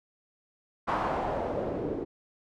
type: noise with low-pass filter sweep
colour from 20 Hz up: white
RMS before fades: -31 dBFS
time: 0.87-2.05 s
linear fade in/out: 20 ms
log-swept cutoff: 1100 to 350 Hz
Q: 2.3
effects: none